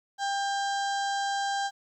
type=harmonic tone with a mistuned harmonic; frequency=796 Hz; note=G5; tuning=26 cents sharp; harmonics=1 / 2 / 4 / 5 / 6 / 7 / 8 / 9 / 10; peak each=-28 / -34 / -40 / -42 / -44 / -45 / -46 / -47 / -48 dBFS; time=0.18-1.71 s; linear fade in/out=50 ms; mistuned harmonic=10; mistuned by=-15 cents; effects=11-bit